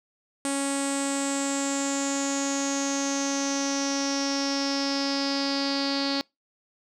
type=tone with low-pass filter sweep; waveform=sawtooth; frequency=277.2 Hz; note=C#4; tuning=in tune; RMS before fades=-27 dBFS; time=0.45-6.21 s; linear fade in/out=0 ms; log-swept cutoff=8600 to 4500 Hz; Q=8.8; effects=noise-tail reverb RT60 0.2 s tail -25 dB re dry